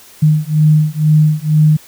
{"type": "beating tone pair", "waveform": "sine", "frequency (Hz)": [152.4, 154.5], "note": ["D#3", "D#3"], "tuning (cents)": [-36, -12], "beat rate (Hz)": 2.1, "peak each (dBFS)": -11, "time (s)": [0.22, 1.77], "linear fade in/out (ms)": 10, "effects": ["white hiss -41 dBFS RMS until 1.87 s"]}